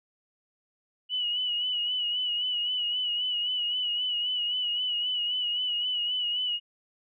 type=tone with vibrato; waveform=sine; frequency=2939 Hz; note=F#7; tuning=12 cents flat; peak=-26 dBFS; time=1.09-6.6 s; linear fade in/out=50 ms; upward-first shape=sine; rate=3.8 Hz; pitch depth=45 cents each way; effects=none